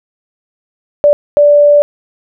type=tone bursts at uneven times; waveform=sine; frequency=584 Hz; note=D5; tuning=10 cents flat; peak=-3 dBFS; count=2; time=1.04-1.13 / 1.37-1.82 s; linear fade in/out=0 ms; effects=none